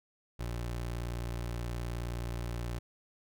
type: tone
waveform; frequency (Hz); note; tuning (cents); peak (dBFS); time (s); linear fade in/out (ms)
25% pulse; 59; A#1; +22; -31; 0.39-2.79; 10
effects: none